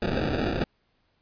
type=noise with sample-and-hold; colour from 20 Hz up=blue; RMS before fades=-27 dBFS; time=0.02-0.64 s; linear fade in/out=0 ms; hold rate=1050 Hz; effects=pink hiss -70 dBFS RMS until 1.21 s + resampled to 11025 Hz